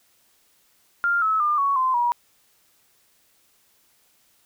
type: tone with pitch steps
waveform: sine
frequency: 1396.9 / 1295.8 / 1202.1 / 1115.1 / 1034.5 / 959.6 Hz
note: F6 / E6 / D6 / C#6 / C6 / A#5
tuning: 0 / -30 / +40 / +10 / -20 / +50 cents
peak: -18 dBFS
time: 1.04-2.12 s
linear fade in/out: 0 ms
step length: 180 ms
effects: white hiss -62 dBFS RMS until 4.45 s